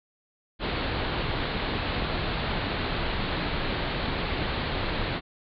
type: low-pass noise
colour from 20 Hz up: pink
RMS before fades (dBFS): -29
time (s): 0.59-5.21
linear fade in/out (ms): 50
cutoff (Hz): 4400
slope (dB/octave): 96
effects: none